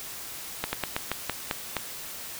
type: slowing click train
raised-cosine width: 0.3 ms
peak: -10 dBFS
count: 8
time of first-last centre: 0.64-1.767 s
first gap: 90 ms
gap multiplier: 1.19
effects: white hiss -39 dBFS RMS until 2.39 s